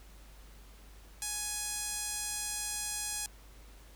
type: tone with band-pass filter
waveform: sawtooth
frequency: 835 Hz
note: G#5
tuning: 9 cents sharp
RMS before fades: -37 dBFS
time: 1.22-3.26 s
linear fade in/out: 0 ms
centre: 8500 Hz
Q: 1.8
effects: added 50 Hz sine -52 dBFS peak until 3.95 s + pink hiss -59 dBFS RMS until 3.95 s